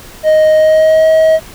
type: tone with pitch glide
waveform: triangle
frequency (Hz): 622.3 to 636.8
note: D#5 to D#5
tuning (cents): 0 to +40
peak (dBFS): -3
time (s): 0.23-1.4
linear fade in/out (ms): 50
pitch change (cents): +40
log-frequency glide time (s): 0.54-1.08
effects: pink hiss -34 dBFS RMS until 1.54 s

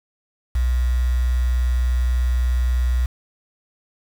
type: tone with quantisation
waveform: sine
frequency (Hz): 61.74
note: B1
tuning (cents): 0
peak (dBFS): -16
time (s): 0.55-3.06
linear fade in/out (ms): 5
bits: 6
effects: none

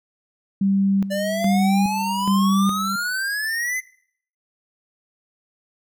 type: tone with tremolo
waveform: sine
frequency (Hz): 196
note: G3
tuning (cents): 0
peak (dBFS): -16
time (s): 0.61-2.96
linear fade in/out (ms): 5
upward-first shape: square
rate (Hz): 1.2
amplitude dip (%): 70
type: exponential sweep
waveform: square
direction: up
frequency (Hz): 583 to 2066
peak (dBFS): -23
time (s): 1.1-3.81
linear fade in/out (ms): 20
effects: noise-tail reverb RT60 0.6 s tail -20 dB re dry

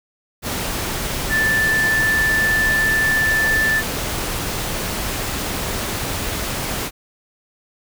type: tone in noise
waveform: sine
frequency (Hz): 1760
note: A6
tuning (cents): 0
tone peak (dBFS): -15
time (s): 1.29-3.83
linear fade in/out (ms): 50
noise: pink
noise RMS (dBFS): -24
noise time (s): 0.42-6.91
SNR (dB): +6
effects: none

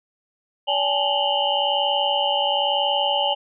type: tone cluster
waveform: sine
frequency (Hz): 572 / 806 / 867 / 2867 / 3057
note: D5 / G5 / A5 / F7 / G7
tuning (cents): -46 / +48 / -26 / +45 / -44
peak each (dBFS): -25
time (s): 0.67-3.35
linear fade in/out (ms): 20
effects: none

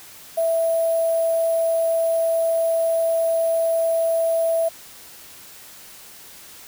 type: tone with sample-and-hold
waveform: sine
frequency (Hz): 659.3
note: E5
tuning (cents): 0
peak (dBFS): -17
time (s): 0.37-4.69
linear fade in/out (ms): 10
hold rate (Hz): 11025
effects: white hiss -43 dBFS RMS until 6.67 s

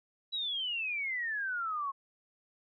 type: exponential sweep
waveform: sine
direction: down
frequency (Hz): 3951 to 1077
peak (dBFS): -32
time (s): 0.32-1.92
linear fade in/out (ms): 20
effects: none

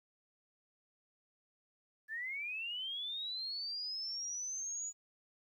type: linear sweep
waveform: sine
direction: up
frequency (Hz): 1709 to 6920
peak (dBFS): -38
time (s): 2.08-4.93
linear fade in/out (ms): 50
effects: 12-bit

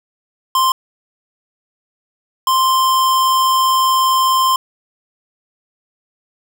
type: tone bursts at uneven times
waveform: square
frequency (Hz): 1046.5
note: C6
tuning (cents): 0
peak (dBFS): -12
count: 2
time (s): 0.55-0.72 / 2.47-4.56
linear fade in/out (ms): 2
effects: none

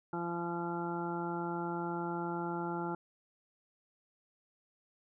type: harmonic tone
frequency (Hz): 171.6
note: F3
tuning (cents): -30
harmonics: 1 / 2 / 3 / 4 / 5 / 6 / 7 / 8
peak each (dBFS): -40 / -38 / -49 / -47 / -40 / -52 / -52 / -43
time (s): 0.13-2.95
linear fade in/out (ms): 2
effects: none

